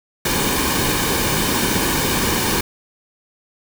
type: noise with comb filter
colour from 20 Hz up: pink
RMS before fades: -19 dBFS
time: 0.25-2.61 s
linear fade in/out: 5 ms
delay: 1.5 ms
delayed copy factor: -0.55
effects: none